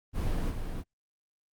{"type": "noise with echo", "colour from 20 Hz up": "brown", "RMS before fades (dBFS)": -29, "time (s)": [0.13, 0.53], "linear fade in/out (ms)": 50, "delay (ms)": 310, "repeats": 1, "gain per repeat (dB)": -5, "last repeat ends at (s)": 0.84, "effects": ["Opus 24 kbps"]}